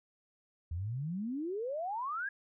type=exponential sweep; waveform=sine; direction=up; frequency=78.3 to 1684 Hz; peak=-34 dBFS; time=0.71-2.29 s; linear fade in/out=5 ms; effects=none